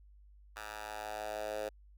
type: tone with high-pass filter sweep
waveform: 10% pulse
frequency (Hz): 106.5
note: G#2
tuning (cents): +44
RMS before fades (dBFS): -41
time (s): 0.56-1.69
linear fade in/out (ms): 5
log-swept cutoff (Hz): 1100 to 520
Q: 3.2
effects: added 50 Hz sine -56 dBFS peak until 1.97 s